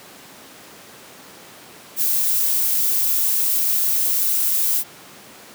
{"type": "noise", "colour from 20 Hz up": "violet", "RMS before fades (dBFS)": -19, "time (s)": [1.96, 4.84], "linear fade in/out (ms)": 50, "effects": ["pink hiss -42 dBFS RMS until 5.54 s", "high-pass 200 Hz 12 dB/octave"]}